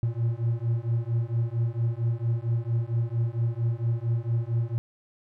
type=beating tone pair; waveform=triangle; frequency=114.5 / 118.9 Hz; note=A#2 / A#2; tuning=-31 / +35 cents; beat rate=4.4 Hz; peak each=-25 dBFS; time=0.03-4.78 s; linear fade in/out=0 ms; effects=none